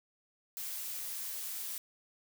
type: noise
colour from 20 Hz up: blue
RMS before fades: -40 dBFS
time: 0.57-1.78 s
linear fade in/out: 0 ms
effects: none